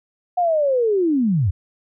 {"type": "linear sweep", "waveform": "sine", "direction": "down", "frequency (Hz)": [730, 77.78], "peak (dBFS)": -15, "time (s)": [0.37, 1.51], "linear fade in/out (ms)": 10, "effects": []}